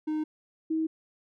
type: tone pair in turn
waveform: triangle / sine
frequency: 308.5 / 319 Hz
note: D#4 / D#4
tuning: -15 / +43 cents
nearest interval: minor second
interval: 58 cents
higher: second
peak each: -25 dBFS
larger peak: neither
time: 0.07-0.24 / 0.7-0.87 s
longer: neither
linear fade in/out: 10 ms
effects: none